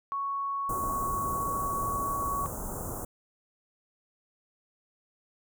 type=tone with pitch glide; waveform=sine; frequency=1110 to 1119.7 Hz; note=C#6 to C#6; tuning=+2 to +17 cents; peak=-29 dBFS; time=0.12-2.46 s; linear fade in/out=0 ms; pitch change=+15 cents; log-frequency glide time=1.02-1.73 s
type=band-stop noise; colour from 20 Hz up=pink; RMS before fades=-36 dBFS; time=0.69-3.05 s; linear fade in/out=5 ms; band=1300 to 6900 Hz; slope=48 dB/octave
effects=none